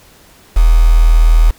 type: tone with quantisation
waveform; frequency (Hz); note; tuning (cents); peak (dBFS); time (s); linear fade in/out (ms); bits
sine; 40.18; E1; -44; -4; 0.56-1.51; 10; 4
effects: pink hiss -44 dBFS RMS until 1.58 s